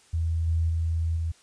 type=tone with level steps; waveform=sine; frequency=82.1 Hz; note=E2; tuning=6 cents flat; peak=-23 / -21 / -23 / -25 dBFS; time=0.13-1.32 s; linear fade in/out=10 ms; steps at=0.47 / 0.69 / 1.16 s; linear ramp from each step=10 ms; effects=white hiss -58 dBFS RMS until 1.42 s + resampled to 22050 Hz